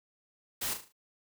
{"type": "noise with echo", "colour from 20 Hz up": "white", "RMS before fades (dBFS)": -34, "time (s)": [0.61, 0.74], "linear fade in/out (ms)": 10, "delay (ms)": 37, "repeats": 5, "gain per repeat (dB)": -7, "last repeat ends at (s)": 0.925, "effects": []}